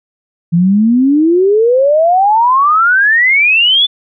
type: exponential sweep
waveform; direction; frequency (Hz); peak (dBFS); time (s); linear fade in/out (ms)
sine; up; 164.81 to 3524; -6; 0.52-3.87; 20
effects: none